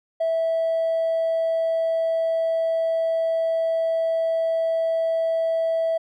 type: tone with hard clipping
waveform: sine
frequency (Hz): 655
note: E5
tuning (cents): -11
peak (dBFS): -20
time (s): 0.2-5.98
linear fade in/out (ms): 10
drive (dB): 1
effects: none